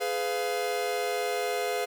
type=chord; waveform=45% pulse; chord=F diminished; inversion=first; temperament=just; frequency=419.1 / 502.9 / 698.5 Hz; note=Ab4 / Cb5 / F5; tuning=+16 / +31 / 0 cents; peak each=-32 dBFS; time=0-1.86 s; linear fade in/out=20 ms; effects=none